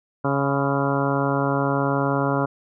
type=harmonic tone with a mistuned harmonic; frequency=138.9 Hz; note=C#3; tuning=4 cents sharp; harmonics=1 / 2 / 3 / 4 / 5 / 6 / 7 / 8 / 9 / 10; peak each=-25 / -25 / -28 / -27 / -30 / -32 / -29 / -33 / -32 / -31 dBFS; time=0.24-2.46 s; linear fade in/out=10 ms; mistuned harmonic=7; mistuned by=+35 cents; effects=none